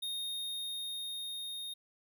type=tone with level ramp; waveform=square; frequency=3700 Hz; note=A#7; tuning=14 cents flat; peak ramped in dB=-36 to -40 dBFS; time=0.02-1.74 s; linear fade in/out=10 ms; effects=none